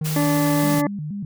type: tone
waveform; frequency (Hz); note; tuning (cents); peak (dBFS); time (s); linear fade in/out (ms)
triangle; 155.2; D#3; -4; -20; 0.01-0.79; 5
type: noise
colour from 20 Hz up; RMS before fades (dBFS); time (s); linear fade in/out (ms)
white; -30; 0.04-0.82; 20
type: harmonic tone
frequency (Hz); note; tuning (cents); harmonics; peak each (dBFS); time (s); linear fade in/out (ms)
290; D4; -22; 1 / 2 / 3 / 4 / 6 / 7; -19 / -25 / -29 / -31 / -35 / -36; 0.16-0.87; 2
type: tone with vibrato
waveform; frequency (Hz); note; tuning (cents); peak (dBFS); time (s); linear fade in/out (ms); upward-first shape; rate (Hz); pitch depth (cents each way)
sine; 174.61; F3; 0; -26; 0.63-1.25; 2; square; 4.2; 250
effects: none